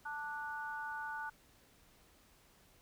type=harmonic tone; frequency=294.3 Hz; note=D4; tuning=4 cents sharp; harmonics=3 / 4 / 5; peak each=-43 / -50 / -42 dBFS; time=0.05-1.3 s; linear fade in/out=10 ms; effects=pink hiss -66 dBFS RMS until 2.81 s